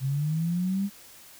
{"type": "linear sweep", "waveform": "sine", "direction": "up", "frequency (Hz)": [130, 203.5], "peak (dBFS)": -24, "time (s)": [0, 0.9], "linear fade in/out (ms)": 50, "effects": ["white hiss -50 dBFS RMS until 1.39 s"]}